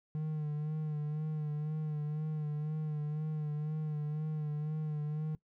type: tone with vibrato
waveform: triangle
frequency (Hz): 152.2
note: D#3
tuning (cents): -38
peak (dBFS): -31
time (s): 0.15-5.35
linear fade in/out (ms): 0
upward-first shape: sine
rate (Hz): 2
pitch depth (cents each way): 38
effects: noise-tail reverb RT60 0.1 s tail -20 dB re dry